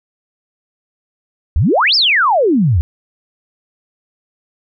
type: exponential two-way sweep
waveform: sine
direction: up then down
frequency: 61.74 to 5470 to 72.7 Hz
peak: -9 dBFS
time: 1.56-2.81 s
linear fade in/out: 0 ms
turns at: 1.95 s
effects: none